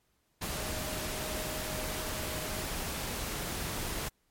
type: tone in noise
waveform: sine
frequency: 622.3 Hz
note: D#5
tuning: in tune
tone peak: -43 dBFS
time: 0.55-2.63 s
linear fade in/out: 10 ms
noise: pink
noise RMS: -36 dBFS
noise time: 0.41-4.09 s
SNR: -10 dB
effects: pink hiss -74 dBFS RMS until 4.3 s + MP3 64 kbps